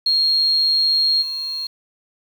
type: tone with level steps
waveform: sine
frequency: 4251 Hz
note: C8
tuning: 27 cents sharp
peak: -14 / -23 dBFS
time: 0.06-1.67 s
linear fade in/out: 5 ms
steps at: 1.21 s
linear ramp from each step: 20 ms
effects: 7-bit